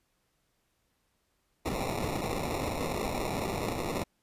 white noise with sample-and-hold, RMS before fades -33 dBFS, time 1.65-4.04 s, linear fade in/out 10 ms, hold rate 1575 Hz, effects pink hiss -75 dBFS RMS until 4.22 s + resampled to 32000 Hz

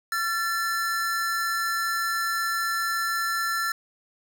square tone pair together, 1357.4 / 1752 Hz, F6 / A6, -50 / -8 cents, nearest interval major third, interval 442 cents, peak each -28 dBFS, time 0.12-3.72 s, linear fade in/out 2 ms, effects 8-bit

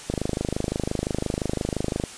click train, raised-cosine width 2 ms, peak -11 dBFS, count 51, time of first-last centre 0.1-2.038 s, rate 25.8 Hz, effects white hiss -40 dBFS RMS until 2.17 s + resampled to 22050 Hz

